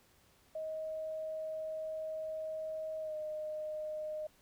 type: tone with pitch glide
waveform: sine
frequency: 630 to 614.9 Hz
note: D#5 to D#5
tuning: +21 to -21 cents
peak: -37 dBFS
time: 0.55-4.27 s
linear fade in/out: 5 ms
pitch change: -42 cents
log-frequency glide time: 3.01-3.15 s
effects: pink hiss -67 dBFS RMS until 4.41 s